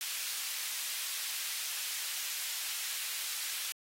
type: high-pass noise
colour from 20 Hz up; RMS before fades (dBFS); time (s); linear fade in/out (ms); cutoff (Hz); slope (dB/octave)
pink; -38; 0.01-3.72; 0; 2600; 12
effects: AAC 48 kbps